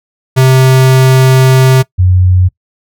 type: tone pair in turn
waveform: square / sine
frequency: 130.81 / 91.46 Hz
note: C3 / F#2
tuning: 0 / -20 cents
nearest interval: tritone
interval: 620 cents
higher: first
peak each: -4 dBFS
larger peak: neither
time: 0.36-1.83 / 1.98-2.49 s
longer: first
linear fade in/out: 20 ms
effects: noise-tail reverb RT60 0.1 s tail -21 dB re dry